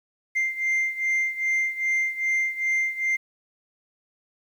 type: beating tone pair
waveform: sine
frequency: 2093 / 2095.5 Hz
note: C7 / C7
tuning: 0 / +2 cents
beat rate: 2.5 Hz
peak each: -22 / -25 dBFS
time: 0.35-3.17 s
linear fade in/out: 20 ms
effects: tanh soft clip ceiling -19 dBFS + 9-bit